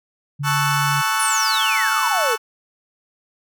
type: tone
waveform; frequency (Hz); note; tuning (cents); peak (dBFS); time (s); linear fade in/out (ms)
sine; 143.1; D3; -45; -22; 0.39-1.02; 20
type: chord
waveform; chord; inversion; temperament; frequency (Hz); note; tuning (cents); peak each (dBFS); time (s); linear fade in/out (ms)
35% pulse; F# minor seventh; first; equal with one note detuned; 880 / 1108.7 / 1318.5 / 1491.1; A5 / C#6 / E6 / F#6; 0 / 0 / 0 / +13; -22; 0.43-2.38; 50
type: exponential sweep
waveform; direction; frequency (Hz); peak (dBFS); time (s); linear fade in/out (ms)
sine; down; 10548 to 425.8; -21; 1.19-2.36; 10
effects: none

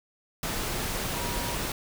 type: tone in noise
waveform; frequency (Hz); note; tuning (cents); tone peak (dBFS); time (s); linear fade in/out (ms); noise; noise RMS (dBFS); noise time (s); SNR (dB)
sine; 956; A#5; +43; -38; 1.14-1.55; 2; pink; -31; 0.43-1.72; -10
effects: none

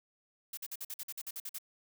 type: noise bursts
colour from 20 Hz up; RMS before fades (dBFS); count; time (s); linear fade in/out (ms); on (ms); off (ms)
blue; -41; 12; 0.53-1.585; 5; 43; 49
effects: none

